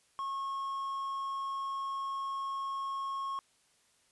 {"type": "tone with quantisation", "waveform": "triangle", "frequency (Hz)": 1090, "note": "C#6", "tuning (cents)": -29, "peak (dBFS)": -32, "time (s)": [0.19, 3.39], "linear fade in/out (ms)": 0, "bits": 10, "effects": ["white hiss -69 dBFS RMS until 4.11 s", "resampled to 24000 Hz"]}